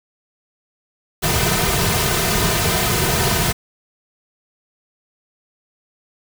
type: noise with comb filter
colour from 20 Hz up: pink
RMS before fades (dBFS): -18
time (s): 1.22-3.53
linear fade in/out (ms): 20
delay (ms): 3.6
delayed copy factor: -0.8
effects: none